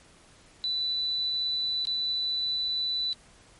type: tone with dropouts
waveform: sine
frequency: 3979 Hz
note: B7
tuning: 12 cents sharp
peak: -26 dBFS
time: 0.64-3.13 s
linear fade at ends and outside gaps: 0 ms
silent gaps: 1.852-1.871 s
effects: pink hiss -56 dBFS RMS until 3.59 s + MP3 48 kbps